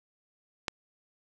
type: click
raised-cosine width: 0.2 ms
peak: -12 dBFS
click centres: 0.682 s
effects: none